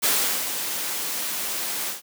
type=noise with ADSR envelope; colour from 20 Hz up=white; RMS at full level=-20 dBFS; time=0.02-2.02 s; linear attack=23 ms; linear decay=410 ms; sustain=-8 dB; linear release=140 ms; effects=high-pass 200 Hz 12 dB/octave